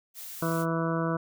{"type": "noise", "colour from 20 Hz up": "blue", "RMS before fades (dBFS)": -41, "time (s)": [0.14, 0.66], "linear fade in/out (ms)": 50}
{"type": "harmonic tone", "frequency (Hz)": 164.6, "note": "E3", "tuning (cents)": -2, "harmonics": [1, 2, 3, 4, 6, 7, 8, 9], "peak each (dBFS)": [-29, -32, -34, -35, -37, -37, -38, -39], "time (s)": [0.42, 1.17], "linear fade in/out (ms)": 5}
{"effects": []}